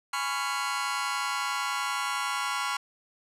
sawtooth chord, C# dominant seventh, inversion second, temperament just, 831.5 / 997.9 / 1108.7 / 1385.9 Hz, G#5 / B5 / C#6 / E#6, +2 / +18 / 0 / -14 cents, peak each -33 / -30 / -29 / -29 dBFS, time 0.13-2.77 s, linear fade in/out 5 ms, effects low-pass 10000 Hz 12 dB/octave

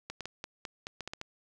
clicks, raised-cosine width 0.2 ms, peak -21 dBFS, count 10, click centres 0.1 / 0.207 / 0.256 / 0.441 / 0.652 / 0.869 / 1.007 / 1.076 / 1.135 / 1.214 s, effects none

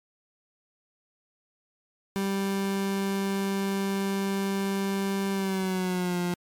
30% pulse tone with pitch glide, 196 to 176.65 Hz, G3 to F3, 0 to +20 cents, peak -23 dBFS, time 2.16-6.34 s, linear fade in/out 0 ms, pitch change -180 cents, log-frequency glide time 5.32-6.19 s, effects MP3 96 kbps

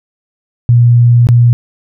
sine tone with dropouts, 119.8 Hz, A#2, 48 cents sharp, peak -3 dBFS, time 0.69-1.53 s, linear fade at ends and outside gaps 0 ms, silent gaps 1.27-1.288 s, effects none

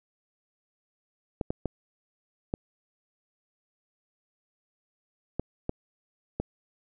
clicks, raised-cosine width 2 ms, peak -15 dBFS, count 7, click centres 1.412 / 1.505 / 1.657 / 2.539 / 5.396 / 5.694 / 6.4 s, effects none

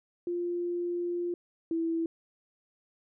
sine tone pair in turn, 349.2 / 329.8 Hz, F4 / E4, 0 / +1 cents, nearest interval minor second, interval 99 cents, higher first, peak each -29 / -27 dBFS, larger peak second, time 0.27-1.34 / 1.71-2.06 s, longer first, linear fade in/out 2 ms, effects none

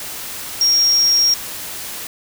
sine tone in noise, 5588 Hz, F8, in tune, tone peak -11 dBFS, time 0.61-1.34 s, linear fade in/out 2 ms, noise white, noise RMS -29 dBFS, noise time 0-2.07 s, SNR +15 dB, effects none

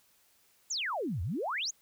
sine exponential two-way sweep, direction down then up, 7590 to 77.4 to 7120 Hz, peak -31 dBFS, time 0.7-1.71 s, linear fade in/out 10 ms, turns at 1.22 s, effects white hiss -67 dBFS RMS until 1.81 s

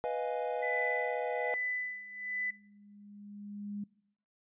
triangle chord, F half-diminished seventh, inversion second, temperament equal, 493.9 / 622.3 / 698.5 / 830.6 Hz, Cb5 / Eb5 / F5 / Ab5, 0 / 0 / 0 / 0 cents, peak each -33 / -36 / -37 / -37 dBFS, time 0.04-1.54 s, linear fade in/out 0 ms
sine tone with tremolo, 1997 Hz, B6, 19 cents sharp, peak -31 dBFS, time 0.62-2.51 s, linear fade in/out 10 ms, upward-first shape sine, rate 1.2 Hz, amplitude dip 80%
sine tone with exponential growth, 204.6 Hz, G#3, 26 cents flat, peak -35 dBFS, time 1.77-3.84 s, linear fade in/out 5 ms, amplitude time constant 450 ms
effects noise-tail reverb RT60 0.8 s tail -23 dB re dry + resampled to 8000 Hz

